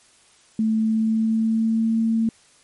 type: tone with pitch glide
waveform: sine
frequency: 220 to 225.3 Hz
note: A3 to A3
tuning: 0 to +41 cents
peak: -17 dBFS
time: 0.59-2.29 s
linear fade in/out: 2 ms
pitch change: +41 cents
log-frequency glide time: 0.78-1.97 s
effects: white hiss -55 dBFS RMS until 2.63 s + MP3 48 kbps